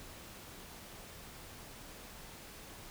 silence, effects pink hiss -51 dBFS RMS until 2.9 s

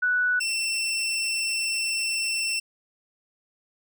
sine / 20% pulse tone pair in turn, 1480 / 2692 Hz, F#6 / E7, 0 / +36 cents, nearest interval minor seventh, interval 1036 cents, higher second, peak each -20 dBFS, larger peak neither, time 0.02-0.4 / 0.4-2.6 s, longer second, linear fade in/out 10 ms, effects none

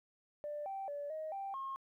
sine tone with pitch steps, 591 / 779 / 577 / 627 / 785 / 1077 Hz, D5 / G5 / D5 / D#5 / G5 / C6, +11 / -11 / -31 / +13 / +2 / +50 cents, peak -38 dBFS, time 0.44-1.76 s, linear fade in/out 0 ms, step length 220 ms, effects tanh soft clip ceiling -34 dBFS + 13-bit

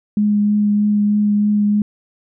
sine tone with vibrato, 207.7 Hz, G#3, in tune, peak -12 dBFS, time 0.17-1.82 s, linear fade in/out 2 ms, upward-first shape triangle, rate 3.2 Hz, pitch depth 13 cents each way, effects none

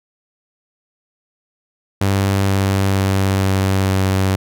sawtooth tone with pitch steps, 98 / 97.38 / 96.76 / 96.15 / 95.54 Hz, G2 / G2 / G2 / G2 / G2, 0 / -11 / -22 / -33 / -44 cents, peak -10 dBFS, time 2.01-4.36 s, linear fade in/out 5 ms, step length 470 ms, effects none

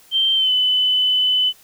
sine tone with pitch glide, 3136 to 3012 Hz, G7 to F#7, 0 to +30 cents, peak -14 dBFS, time 0.11-1.53 s, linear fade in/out 50 ms, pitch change -70 cents, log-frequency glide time 0.35-0.52 s, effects white hiss -50 dBFS RMS until 1.63 s

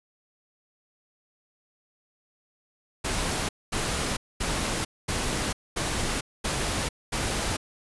pink noise bursts, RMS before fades -28 dBFS, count 7, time 3.04-7.57 s, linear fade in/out 10 ms, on 450 ms, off 230 ms, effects resampled to 24000 Hz

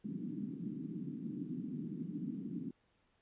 white band-pass noise, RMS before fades -42 dBFS, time 0.04-2.71 s, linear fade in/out 5 ms, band 150 to 300 Hz, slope 48 dB/octave, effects pink hiss -75 dBFS RMS until 3.21 s + resampled to 8000 Hz

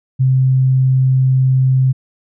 sine tone, 130.81 Hz, C3, in tune, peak -9 dBFS, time 0.19-1.93 s, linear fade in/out 20 ms, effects none

